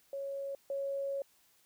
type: tone pair in turn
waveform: sine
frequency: 553 / 553 Hz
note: C#5 / C#5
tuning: -4 / -4 cents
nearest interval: unison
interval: 0 cents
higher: neither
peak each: -36 / -33 dBFS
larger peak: second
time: 0.13-0.55 / 0.7-1.22 s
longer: second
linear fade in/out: 2 ms
effects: white hiss -68 dBFS RMS until 1.65 s